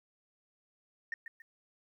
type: tone with echo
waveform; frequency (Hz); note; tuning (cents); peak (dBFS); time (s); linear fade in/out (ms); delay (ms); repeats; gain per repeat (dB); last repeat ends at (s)
sine; 1830; A#6; -32; -33; 1.12-1.14; 2; 140; 2; -9; 1.42
effects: tanh soft clip ceiling -30 dBFS + 12-bit